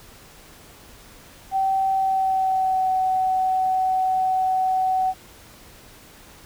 sine tone with pitch glide, 771 to 751.7 Hz, G5 to F#5, -29 to +27 cents, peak -18 dBFS, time 1.51-5.14 s, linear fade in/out 50 ms, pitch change -44 cents, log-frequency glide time 1.9-2.9 s, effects pink hiss -47 dBFS RMS until 6.45 s

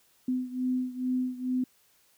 sine beating tone pair, 253.2 / 255.5 Hz, B3 / C4, +43 / -41 cents, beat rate 2.3 Hz, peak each -29 / -32 dBFS, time 0.28-1.64 s, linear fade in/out 5 ms, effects white hiss -65 dBFS RMS until 2.17 s

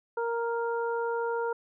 harmonic tone, 466.2 Hz, A#4, in tune, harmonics 1 / 2 / 3, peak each -29 / -33 / -37 dBFS, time 0.17-1.53 s, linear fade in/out 5 ms, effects none

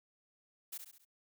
blue noise with echo, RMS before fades -43 dBFS, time 0.72-0.78 s, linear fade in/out 10 ms, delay 68 ms, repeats 4, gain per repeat -6 dB, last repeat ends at 1.052 s, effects none

